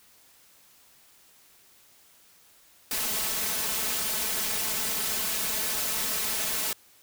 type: noise with comb filter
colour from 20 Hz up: white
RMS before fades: -29 dBFS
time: 2.91-6.73 s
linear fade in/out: 2 ms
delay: 4.6 ms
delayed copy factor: +0.75
effects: white hiss -58 dBFS RMS until 7.02 s